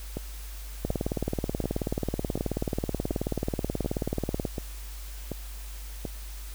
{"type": "two click trains", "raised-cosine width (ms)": 2, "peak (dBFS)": [-18, -14], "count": [9, 68], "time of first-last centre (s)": [[0.17, 6.052], [0.85, 4.452]], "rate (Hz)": [1.36, 18.6], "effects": ["added 50 Hz sine -37 dBFS peak until 6.54 s", "white hiss -47 dBFS RMS until 6.54 s"]}